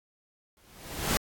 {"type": "noise with exponential growth", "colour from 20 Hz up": "pink", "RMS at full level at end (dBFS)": -24, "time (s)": [0.57, 1.17], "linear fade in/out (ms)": 0, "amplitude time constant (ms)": 130, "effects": ["AAC 64 kbps"]}